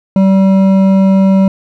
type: tone with hard clipping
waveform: sine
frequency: 192.6 Hz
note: G3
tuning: 30 cents flat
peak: -7 dBFS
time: 0.16-1.48 s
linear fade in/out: 2 ms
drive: 9 dB
effects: none